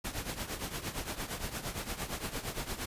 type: noise with tremolo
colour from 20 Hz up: pink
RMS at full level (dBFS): -35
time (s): 0.04-2.86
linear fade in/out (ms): 10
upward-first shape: triangle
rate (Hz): 8.7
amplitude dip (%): 80
effects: resampled to 32000 Hz